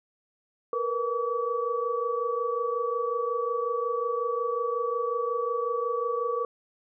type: tone cluster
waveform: sine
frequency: 463.9 / 489.4 / 1143 Hz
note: A#4 / B4 / D6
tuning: -8 / -16 / -47 cents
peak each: -30 dBFS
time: 0.73-6.45 s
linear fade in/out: 2 ms
effects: none